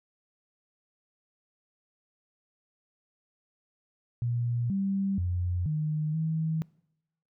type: tone with pitch steps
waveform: sine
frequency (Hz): 119.6 / 195.5 / 89 / 153.4 / 159.6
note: A#2 / G3 / F2 / D#3 / D#3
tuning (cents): +45 / -4 / +33 / -24 / +44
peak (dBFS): -26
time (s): 4.22-6.62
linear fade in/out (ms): 0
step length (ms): 480
effects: noise-tail reverb RT60 0.8 s tail -23 dB re dry